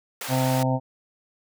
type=high-pass noise; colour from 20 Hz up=pink; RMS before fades=-33 dBFS; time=0.21-0.63 s; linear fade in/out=2 ms; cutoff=740 Hz; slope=12 dB/octave
type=harmonic tone; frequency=130 Hz; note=C3; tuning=11 cents flat; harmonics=1 / 2 / 4 / 5 / 6 / 7; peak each=-23 / -26 / -29 / -30 / -31 / -31 dBFS; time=0.28-0.8 s; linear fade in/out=50 ms
effects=none